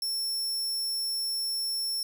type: tone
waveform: sawtooth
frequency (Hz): 5400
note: E8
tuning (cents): +41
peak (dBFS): -26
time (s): 0.02-2.03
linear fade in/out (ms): 2
effects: 9-bit